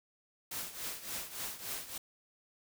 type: noise with tremolo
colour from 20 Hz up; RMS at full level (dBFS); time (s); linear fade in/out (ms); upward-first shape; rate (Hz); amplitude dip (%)
white; -38; 0.51-1.98; 5; triangle; 3.5; 80
effects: none